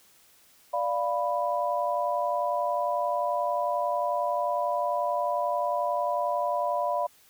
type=chord; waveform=sine; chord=B diminished; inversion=first; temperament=equal; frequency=587.3 / 698.5 / 987.8 Hz; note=D5 / F5 / B5; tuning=0 / 0 / 0 cents; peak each=-29 dBFS; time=0.73-7.07 s; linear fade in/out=10 ms; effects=white hiss -59 dBFS RMS until 7.29 s